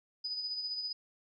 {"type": "tone with tremolo", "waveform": "sine", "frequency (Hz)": 4978, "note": "D#8", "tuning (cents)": 0, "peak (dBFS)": -33, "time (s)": [0.24, 0.93], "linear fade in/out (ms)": 10, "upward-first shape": "sine", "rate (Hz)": 15, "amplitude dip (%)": 45, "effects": []}